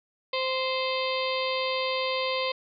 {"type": "harmonic tone", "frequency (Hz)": 521, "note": "C5", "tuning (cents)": -7, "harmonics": [1, 2, 4, 5, 6, 7, 8, 9], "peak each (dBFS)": [-29, -32, -35, -36, -37, -37, -38, -39], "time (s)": [0.33, 2.52], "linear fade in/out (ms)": 5, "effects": []}